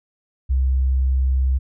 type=tone; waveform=sine; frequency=65.41 Hz; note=C2; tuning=in tune; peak=-15 dBFS; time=0.49-1.59 s; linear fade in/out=20 ms; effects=none